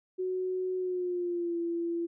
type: tone with pitch glide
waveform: sine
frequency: 370 to 339.3 Hz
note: F#4 to F4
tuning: 0 to -50 cents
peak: -29 dBFS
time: 0.18-2.07 s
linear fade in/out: 20 ms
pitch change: -150 cents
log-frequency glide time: 0.77-1.58 s
effects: none